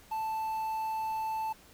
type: tone with quantisation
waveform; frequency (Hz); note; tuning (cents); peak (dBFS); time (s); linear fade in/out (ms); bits
triangle; 880; A5; 0; -29; 0.11-1.53; 10; 9
effects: pink hiss -57 dBFS RMS until 1.73 s